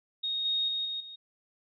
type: tone with level steps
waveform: sine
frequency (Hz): 3729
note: A#7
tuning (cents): 0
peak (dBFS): -29 / -26 / -29 / -32 / -42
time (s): 0.23-1.16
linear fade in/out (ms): 10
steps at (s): 0.45 / 0.68 / 0.85 / 1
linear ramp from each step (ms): 5
effects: none